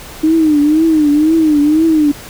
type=tone with vibrato; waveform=sine; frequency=307.8 Hz; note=D#4; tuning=19 cents flat; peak=-7 dBFS; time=0.23-2.12 s; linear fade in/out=10 ms; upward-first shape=triangle; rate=2 Hz; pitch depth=120 cents each way; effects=pink hiss -32 dBFS RMS until 2.29 s